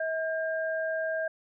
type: tone pair together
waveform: sine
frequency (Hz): 641.9 / 1604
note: E5 / G6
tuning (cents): -46 / +39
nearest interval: octave + major third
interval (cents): 1585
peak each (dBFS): -29 / -33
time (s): 0-1.28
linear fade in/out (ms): 5
effects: none